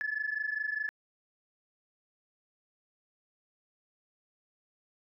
sine tone pair together, 1712.1 / 1737 Hz, A6 / A6, -48 / -23 cents, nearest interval unison, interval 25 cents, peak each -33 / -34 dBFS, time 0.01-0.89 s, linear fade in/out 0 ms, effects tanh soft clip ceiling -23 dBFS

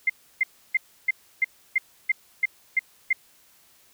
sine tone bursts, 2093 Hz, C7, in tune, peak -17 dBFS, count 10, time 0.07-3.13 s, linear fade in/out 5 ms, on 27 ms, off 310 ms, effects white hiss -58 dBFS RMS until 3.93 s

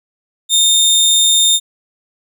25% pulse tone, 3638 Hz, A#7, 43 cents flat, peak -5 dBFS, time 0.49-1.6 s, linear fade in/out 50 ms, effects none

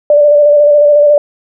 sine tone with vibrato, 587.3 Hz, D5, in tune, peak -3 dBFS, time 0.1-1.18 s, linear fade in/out 2 ms, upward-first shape square, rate 14 Hz, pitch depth 22 cents each way, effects none

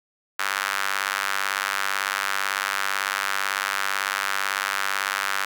sawtooth tone with high-pass filter, 98 Hz, G2, in tune, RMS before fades -26 dBFS, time 0.39-5.45 s, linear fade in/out 5 ms, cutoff 1400 Hz, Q 2.2, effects none

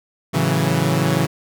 sawtooth chord, F# minor seventh, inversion first, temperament equal, 110 / 138.59 / 164.81 / 185 Hz, A2 / C#3 / E3 / F#3, 0 / 0 / 0 / 0 cents, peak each -21 / -16 / -16 / -20 dBFS, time 0.33-1.27 s, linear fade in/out 20 ms, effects none

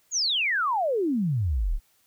sine exponential sweep, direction down, 7040 to 30.21 Hz, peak -22 dBFS, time 0.11-1.8 s, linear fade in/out 50 ms, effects white hiss -65 dBFS RMS until 2.06 s

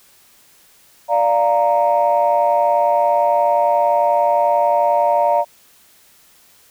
sine chord, Bb major, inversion first, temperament equal with one note detuned, 587.3 / 698.5 / 929.6 Hz, D5 / F5 / Bb5, 0 / 0 / -5 cents, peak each -16 dBFS, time 1.08-5.45 s, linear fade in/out 50 ms, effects tanh soft clip ceiling -5 dBFS + white hiss -51 dBFS RMS until 6.7 s

